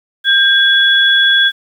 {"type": "tone pair together", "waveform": "sine", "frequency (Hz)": [1596, 3382], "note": ["G6", "G#7"], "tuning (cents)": [31, 31], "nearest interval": "octave + minor second", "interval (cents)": 1300, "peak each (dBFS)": -10, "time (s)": [0.24, 1.52], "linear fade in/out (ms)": 50, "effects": ["7-bit"]}